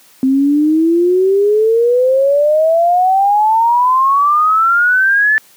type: exponential sweep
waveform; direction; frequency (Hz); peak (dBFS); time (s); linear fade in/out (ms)
sine; up; 260 to 1760; -8; 0.23-5.38; 0
effects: white hiss -46 dBFS RMS until 5.56 s + high-pass 150 Hz 12 dB/octave